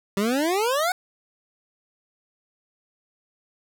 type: exponential sweep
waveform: 25% pulse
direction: up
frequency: 191.3 to 755 Hz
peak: -17 dBFS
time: 0.17-0.92 s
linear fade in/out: 2 ms
effects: none